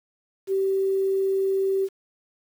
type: tone with quantisation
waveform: sine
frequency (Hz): 386.7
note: G4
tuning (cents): -24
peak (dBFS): -20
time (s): 0.47-1.89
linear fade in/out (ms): 50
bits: 8
effects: none